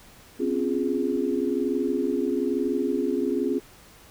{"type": "chord", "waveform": "sine", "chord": "Db major seventh", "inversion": "third", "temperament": "equal with one note detuned", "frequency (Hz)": [256.1, 277.2, 349.2, 415.3], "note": ["C4", "Db4", "F4", "Ab4"], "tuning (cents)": [-37, 0, 0, 0], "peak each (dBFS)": -28, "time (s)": [0.39, 3.6], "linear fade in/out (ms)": 20, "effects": ["pink hiss -51 dBFS RMS until 4.1 s"]}